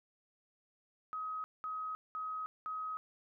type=tone bursts; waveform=sine; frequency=1266 Hz; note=D#6; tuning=30 cents sharp; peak=-37 dBFS; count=4; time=1.13-2.97 s; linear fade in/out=0 ms; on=310 ms; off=200 ms; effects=none